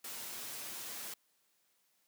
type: noise with comb filter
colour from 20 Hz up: white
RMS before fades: -44 dBFS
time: 0.04-1.14 s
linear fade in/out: 5 ms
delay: 8.7 ms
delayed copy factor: +0.6
effects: white hiss -75 dBFS RMS until 2.07 s + high-pass 150 Hz 12 dB/octave